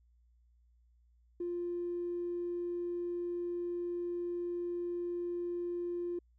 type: tone with tanh clipping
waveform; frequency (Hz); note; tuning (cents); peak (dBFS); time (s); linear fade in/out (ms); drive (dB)
triangle; 349.2; F4; 0; -34; 1.4-6.19; 5; 4
effects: added 59 Hz sine -64 dBFS peak until 6.38 s